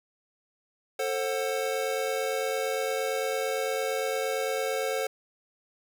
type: chord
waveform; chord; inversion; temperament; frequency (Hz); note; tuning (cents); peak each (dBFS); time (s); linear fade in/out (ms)
square; F# diminished; first; just; 444 / 532.8 / 740; A4 / C5 / F#5; +16 / +31 / 0; -32 / -31 / -36; 0.99-5.07; 5
effects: none